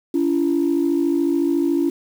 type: tone pair together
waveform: sine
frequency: 284.7 / 338.6 Hz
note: C#4 / E4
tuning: +46 / +46 cents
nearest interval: minor third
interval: 300 cents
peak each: -18 dBFS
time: 0.14-1.9 s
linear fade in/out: 5 ms
effects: tanh soft clip ceiling -10 dBFS + 7-bit

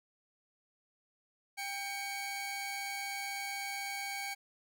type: tone pair together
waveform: sawtooth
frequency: 794 / 2246 Hz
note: G5 / C#7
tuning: +22 / +22 cents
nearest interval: octave + tritone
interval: 1800 cents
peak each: -37 / -36 dBFS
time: 1.57-4.35 s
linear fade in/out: 20 ms
effects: none

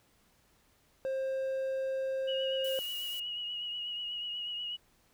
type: tone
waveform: triangle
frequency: 531 Hz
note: C5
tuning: 25 cents sharp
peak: -29 dBFS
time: 1.05-2.79 s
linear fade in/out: 0 ms
type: tone with vibrato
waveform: sine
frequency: 2900 Hz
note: F#7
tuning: 35 cents flat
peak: -35 dBFS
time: 2.27-4.77 s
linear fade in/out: 20 ms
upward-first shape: triangle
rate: 8.2 Hz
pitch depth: 35 cents each way
type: noise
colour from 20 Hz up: blue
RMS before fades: -46 dBFS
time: 2.64-3.2 s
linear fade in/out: 5 ms
effects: pink hiss -68 dBFS RMS until 5.13 s

